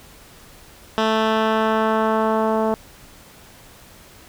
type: tone with low-pass filter sweep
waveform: 10% pulse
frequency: 220 Hz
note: A3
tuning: in tune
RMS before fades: -19 dBFS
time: 0.98-2.74 s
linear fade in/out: 0 ms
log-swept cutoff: 3900 to 770 Hz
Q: 0.98
effects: pink hiss -46 dBFS RMS until 4.28 s